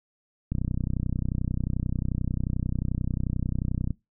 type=click train; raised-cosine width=5 ms; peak=-15 dBFS; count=107; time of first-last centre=0.52-3.907 s; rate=31.3 Hz; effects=noise-tail reverb RT60 0.2 s tail -22 dB re dry